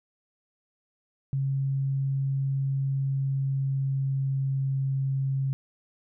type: tone with pitch glide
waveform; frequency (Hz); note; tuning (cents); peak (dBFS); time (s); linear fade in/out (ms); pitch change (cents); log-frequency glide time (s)
sine; 136.3 to 135.28; C#3 to C#3; -29 to -42; -24; 1.33-5.53; 0; -13; 2.93-4.77
effects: none